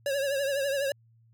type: tone with vibrato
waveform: square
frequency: 554.4 Hz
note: C#5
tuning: in tune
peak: -27 dBFS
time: 0.06-0.92 s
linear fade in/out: 2 ms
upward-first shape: triangle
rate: 12 Hz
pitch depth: 78 cents each way
effects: added 114 Hz sine -58 dBFS peak until 1.33 s